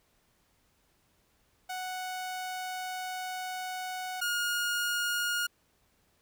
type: tone pair in turn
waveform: sawtooth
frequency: 740 / 1429.6 Hz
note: F#5 / F6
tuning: 0 / +40 cents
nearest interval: major seventh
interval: 1140 cents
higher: second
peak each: -31 / -25 dBFS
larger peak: second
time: 1.69-4.21 / 4.21-5.47 s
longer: first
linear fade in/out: 10 ms
effects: pink hiss -70 dBFS RMS until 6.21 s